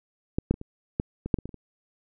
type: clicks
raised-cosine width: 3 ms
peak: -11 / -8 / -22 / -25 / -11 / -19 / -7 / -21 / -21 / -30 / -28 dBFS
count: 11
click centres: 0.385 / 0.51 / 0.541 / 0.614 / 0.999 / 1.26 / 1.342 / 1.387 / 1.456 / 1.492 / 1.543 s
effects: none